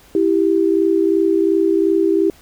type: tone pair together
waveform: sine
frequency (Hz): 329.2 / 392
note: E4 / G4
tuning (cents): -2 / 0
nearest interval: minor third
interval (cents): 302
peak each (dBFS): -15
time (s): 0.15-2.3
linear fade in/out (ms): 2
effects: pink hiss -48 dBFS RMS until 2.41 s